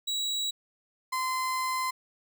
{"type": "tone pair in turn", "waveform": "35% pulse", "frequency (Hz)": [3888, 1032.1], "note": ["B7", "C6"], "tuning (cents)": [-28, -24], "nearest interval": "octave + major seventh", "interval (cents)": 2296, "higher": "first", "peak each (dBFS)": -26, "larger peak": "neither", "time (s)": [[0.07, 0.51], [1.12, 1.91]], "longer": "second", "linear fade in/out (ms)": 10, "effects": []}